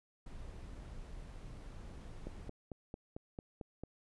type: noise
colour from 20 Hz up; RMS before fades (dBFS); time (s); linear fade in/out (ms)
brown; -48; 0.26-2.49; 5
type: click train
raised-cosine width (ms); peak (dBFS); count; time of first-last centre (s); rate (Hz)
2; -30; 8; 2.27-3.836; 4.47
effects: resampled to 24000 Hz